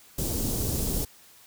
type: band-stop noise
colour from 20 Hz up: pink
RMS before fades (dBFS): -28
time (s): 0.18-1.05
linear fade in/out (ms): 5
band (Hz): 420 to 6700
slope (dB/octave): 12
effects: white hiss -54 dBFS RMS until 1.46 s